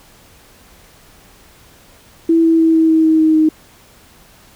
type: tone with pitch steps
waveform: sine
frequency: 329.6 / 327.1 / 324.7 / 322.3 / 319.8 / 317.5 / 315.1 / 312.7 Hz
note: E4 / E4 / E4 / E4 / D#4 / D#4 / D#4 / D#4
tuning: 0 / -13 / -26 / -39 / +48 / +35 / +22 / +9 cents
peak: -8 dBFS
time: 2.29-3.49 s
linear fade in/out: 5 ms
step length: 150 ms
effects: pink hiss -46 dBFS RMS until 4.55 s